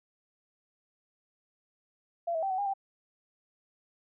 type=tone with pitch steps; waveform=sine; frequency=682 / 646 / 777 / 750 / 809 / 783 Hz; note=F5 / E5 / G5 / F#5 / G#5 / G5; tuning=-41 / -35 / -16 / +23 / -46 / -2 cents; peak=-28 dBFS; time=2.27-2.738 s; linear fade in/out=10 ms; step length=78 ms; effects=none